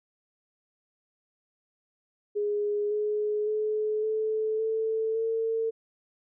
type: tone with pitch steps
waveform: sine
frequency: 414.2 / 421.2 / 428.3 / 435.5 / 442.9 / 450.4 Hz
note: G#4 / G#4 / A4 / A4 / A4 / A4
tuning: -5 / +24 / -47 / -18 / +11 / +40 cents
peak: -25 dBFS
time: 2.35-5.71 s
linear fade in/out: 20 ms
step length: 560 ms
effects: none